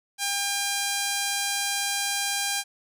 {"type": "tone", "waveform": "5% pulse", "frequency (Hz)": 802, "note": "G5", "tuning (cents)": 39, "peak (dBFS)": -13, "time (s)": [0.18, 2.64], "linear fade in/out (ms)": 50, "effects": []}